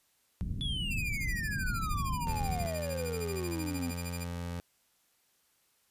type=low-pass noise; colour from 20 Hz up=pink; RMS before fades=-35 dBFS; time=0.41-2.66 s; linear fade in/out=0 ms; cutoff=210 Hz; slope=24 dB/octave
type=exponential sweep; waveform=triangle; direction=down; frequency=3464 to 246.9 Hz; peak=-33 dBFS; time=0.61-3.91 s; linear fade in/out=0 ms
type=tone with tremolo; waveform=10% pulse; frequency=2410 Hz; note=D7; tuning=44 cents sharp; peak=-30 dBFS; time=0.9-4.25 s; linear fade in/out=20 ms; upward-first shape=sine; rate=13 Hz; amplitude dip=100%
type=tone with pitch glide; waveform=25% pulse; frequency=81.7 to 86.56 Hz; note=E2 to F2; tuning=-15 to -15 cents; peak=-32 dBFS; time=2.27-4.6 s; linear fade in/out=0 ms; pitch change=+100 cents; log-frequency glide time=2.53-3.89 s
effects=white hiss -71 dBFS RMS until 5.9 s + resampled to 32000 Hz